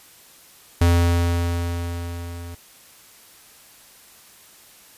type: tone with level ramp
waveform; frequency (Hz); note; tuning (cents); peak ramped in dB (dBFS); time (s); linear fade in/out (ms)
square; 86; F2; -26; -13 to -34; 0.81-2.55; 5
effects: white hiss -49 dBFS RMS until 4.97 s + resampled to 32000 Hz